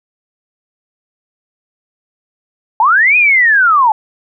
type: linear two-way sweep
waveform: sine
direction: up then down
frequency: 830.6 to 2517 to 830.6 Hz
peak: -6 dBFS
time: 2.8-3.92 s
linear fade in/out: 2 ms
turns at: 3.17 s
effects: none